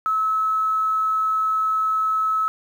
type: tone with quantisation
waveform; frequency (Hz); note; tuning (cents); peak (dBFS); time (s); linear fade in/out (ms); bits
sine; 1295; E6; -31; -18; 0.06-2.48; 0; 8
effects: none